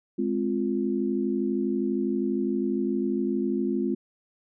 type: chord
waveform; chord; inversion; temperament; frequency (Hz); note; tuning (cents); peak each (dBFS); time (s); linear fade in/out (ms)
sine; F minor; first; just; 209.5 / 261.9 / 349.2; Ab3 / C4 / F4; +15 / +2 / 0; -28; 0.18-3.95; 10
effects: none